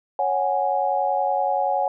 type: chord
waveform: sine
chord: C# suspended fourth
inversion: none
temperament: equal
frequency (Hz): 554.4 / 740 / 830.6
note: C#5 / F#5 / G#5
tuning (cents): 0 / 0 / 0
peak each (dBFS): -25 / -23 / -23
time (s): 0.19-1.88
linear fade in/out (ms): 2
effects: none